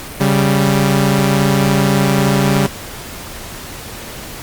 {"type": "tone pair together", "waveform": "sawtooth", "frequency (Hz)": [138.4, 195.87], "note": ["C#3", "G3"], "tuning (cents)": [-2, -1], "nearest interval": "tritone", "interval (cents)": 601, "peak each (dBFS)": -10, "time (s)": [0.2, 2.67], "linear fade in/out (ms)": 10, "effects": ["pink hiss -30 dBFS RMS until 4.42 s", "Opus 48 kbps"]}